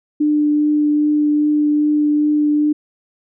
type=tone with vibrato; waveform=sine; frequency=298.2 Hz; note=D4; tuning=27 cents sharp; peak=-12 dBFS; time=0.2-2.73 s; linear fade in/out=10 ms; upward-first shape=triangle; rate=2.5 Hz; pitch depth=10 cents each way; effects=none